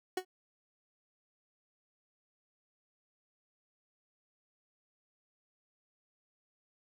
30% pulse tone with exponential decay, 370 Hz, F#4, in tune, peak -26 dBFS, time 0.17-0.25 s, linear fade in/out 5 ms, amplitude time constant 17 ms, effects none

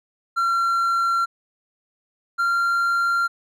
triangle tone pair in turn, 1367 / 1382.9 Hz, F6 / F6, -37 / -17 cents, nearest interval unison, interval 20 cents, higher second, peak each -16 dBFS, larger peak neither, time 0.36-1.26 / 2.38-3.28 s, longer neither, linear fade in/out 20 ms, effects none

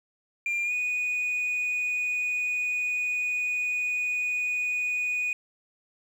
sine tone with pitch glide, 2391 to 2472 Hz, D7 to D#7, +30 to -12 cents, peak -23 dBFS, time 0.46-5.33 s, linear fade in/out 2 ms, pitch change +58 cents, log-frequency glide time 0.64-0.72 s, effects tanh soft clip ceiling -24 dBFS + 9-bit

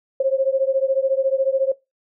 sine beating tone pair, 530 / 544 Hz, C5 / C#5, +22 / -33 cents, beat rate 14 Hz, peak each -19 dBFS, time 0.2-1.72 s, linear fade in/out 5 ms, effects noise-tail reverb RT60 0.2 s tail -20 dB re dry

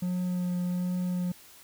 triangle tone with vibrato, 179.5 Hz, F3, 48 cents sharp, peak -25 dBFS, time 0.02-1.32 s, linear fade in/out 5 ms, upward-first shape sine, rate 1.3 Hz, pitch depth 12 cents each way, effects white hiss -53 dBFS RMS until 1.63 s

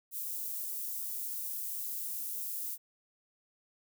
white high-pass noise, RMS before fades -38 dBFS, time 0.11-2.78 s, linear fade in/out 50 ms, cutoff 12000 Hz, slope 12 dB/octave, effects none

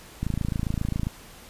click train, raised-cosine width 5 ms, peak -14 dBFS, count 24, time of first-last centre 0.23-1.069 s, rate 27.4 Hz, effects pink hiss -47 dBFS RMS until 1.49 s + resampled to 32000 Hz

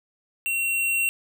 square tone with level ramp, 2734 Hz, F7, 37 cents flat, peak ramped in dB -24 to -21 dBFS, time 0.46-1.09 s, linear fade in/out 0 ms, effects none

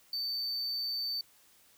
triangle tone, 4561 Hz, C#8, 49 cents sharp, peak -31 dBFS, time 0.13-1.21 s, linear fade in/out 2 ms, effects white hiss -63 dBFS RMS until 1.77 s

